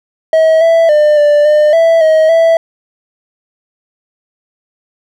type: tone with pitch steps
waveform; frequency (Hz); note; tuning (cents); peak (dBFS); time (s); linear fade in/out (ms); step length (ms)
triangle; 640 / 661 / 600 / 589 / 602 / 660 / 632 / 659; D#5 / E5 / D5 / D5 / D5 / E5 / D#5 / E5; +49 / +5 / +37 / +5 / +43 / +2 / +27 / -1; -3; 0.33-2.57; 2; 280
effects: none